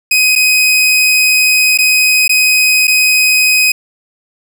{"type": "tone with dropouts", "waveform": "sawtooth", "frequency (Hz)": 2513, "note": "D#7", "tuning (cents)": 17, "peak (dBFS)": -4, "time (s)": [0.11, 3.72], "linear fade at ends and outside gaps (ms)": 5, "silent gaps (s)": [[0.354, 0.359], [1.776, 1.786], [2.279, 2.293], [2.872, 2.878]], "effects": []}